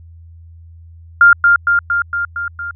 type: tone with echo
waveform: sine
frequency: 1400 Hz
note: F6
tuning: 4 cents sharp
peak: -3 dBFS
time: 1.21-1.33 s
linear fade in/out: 2 ms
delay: 230 ms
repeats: 6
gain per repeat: -3 dB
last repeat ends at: 2.71 s
effects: added 83 Hz sine -36 dBFS peak until 2.75 s